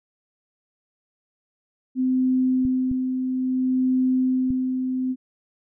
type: tone with tremolo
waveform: sine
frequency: 257.2 Hz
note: C4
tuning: 30 cents flat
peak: -17 dBFS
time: 1.95-5.16 s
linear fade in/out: 50 ms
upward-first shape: sine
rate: 0.6 Hz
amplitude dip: 45%
type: clicks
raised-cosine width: 5 ms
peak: -20 dBFS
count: 3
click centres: 2.652 / 2.914 / 4.505 s
effects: none